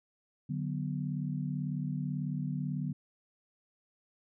sine chord, B minor, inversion first, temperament equal, 146.83 / 185 / 246.9 Hz, D3 / F#3 / B3, 0 / 0 / 0 cents, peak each -34 / -37 / -39 dBFS, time 0.49-2.93 s, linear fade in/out 10 ms, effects none

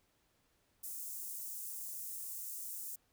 white high-pass noise, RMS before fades -44 dBFS, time 0.83-2.96 s, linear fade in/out 10 ms, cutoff 7200 Hz, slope 24 dB/octave, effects pink hiss -75 dBFS RMS until 3.12 s

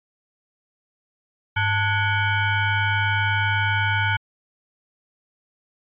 25% pulse ring-modulated tone, 784 Hz, G5, in tune, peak -12 dBFS, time 1.56-4.17 s, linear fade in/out 10 ms, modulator 682 Hz, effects resampled to 8000 Hz

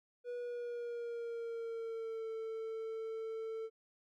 triangle tone with pitch glide, 486.4 to 446 Hz, B4 to A4, -26 to +23 cents, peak -37 dBFS, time 0.24-3.7 s, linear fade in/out 50 ms, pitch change -151 cents, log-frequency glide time 0.35-2.29 s, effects none

